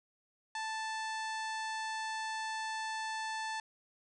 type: harmonic tone with a mistuned harmonic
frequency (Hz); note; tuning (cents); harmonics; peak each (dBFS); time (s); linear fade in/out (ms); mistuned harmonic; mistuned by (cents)
880; A5; 0; 1 / 2 / 3 / 4 / 5 / 6 / 7 / 8 / 9 / 10; -38 / -41 / -49 / -50 / -49 / -55 / -53 / -58 / -57 / -58; 0.55-3.6; 2; 8; -21
effects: none